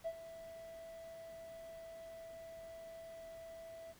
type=tone with ADSR envelope; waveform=triangle; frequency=659.3 Hz; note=E5; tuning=in tune; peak=-32 dBFS; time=0.04-3.94 s; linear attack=28 ms; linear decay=54 ms; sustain=-15 dB; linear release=33 ms; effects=tanh soft clip ceiling -33 dBFS + pink hiss -63 dBFS RMS until 3.99 s